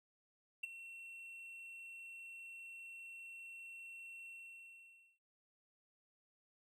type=tone with ADSR envelope; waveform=triangle; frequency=2715 Hz; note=F7; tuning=50 cents flat; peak=-34 dBFS; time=0.63-5.19 s; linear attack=9 ms; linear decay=14 ms; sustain=-14 dB; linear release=910 ms; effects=none